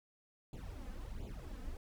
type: noise with flanger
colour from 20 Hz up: brown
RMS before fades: -45 dBFS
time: 0.53-1.77 s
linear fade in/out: 2 ms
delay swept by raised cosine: 0.27 to 3.97 ms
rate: 1.4 Hz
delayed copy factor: +0.95
effects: none